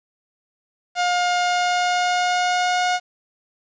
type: tone with pitch glide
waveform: sawtooth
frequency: 712 to 722.8 Hz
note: F5 to F#5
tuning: +33 to -41 cents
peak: -14 dBFS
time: 0.95-3 s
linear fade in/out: 50 ms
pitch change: +26 cents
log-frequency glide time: 1.35-2.84 s
effects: resampled to 16000 Hz + 8-bit